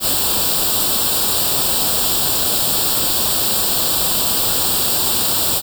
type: noise with comb filter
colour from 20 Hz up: white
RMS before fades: -17 dBFS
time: 0-5.62 s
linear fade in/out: 50 ms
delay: 0.24 ms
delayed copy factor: +0.8
effects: none